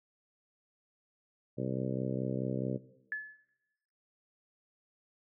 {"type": "harmonic tone", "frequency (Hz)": 64.7, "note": "C2", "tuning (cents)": -19, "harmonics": [2, 3, 4, 5, 6, 7, 8, 9], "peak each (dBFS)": [-37, -39, -40, -41, -42, -42, -43, -44], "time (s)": [1.57, 2.78], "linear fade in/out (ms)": 20}
{"type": "tone with exponential decay", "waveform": "sine", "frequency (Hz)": 1720, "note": "A6", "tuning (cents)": -40, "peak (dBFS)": -30, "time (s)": [3.12, 3.49], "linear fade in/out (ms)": 1, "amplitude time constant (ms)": 79}
{"effects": ["noise-tail reverb RT60 1.0 s tail -17 dB re dry"]}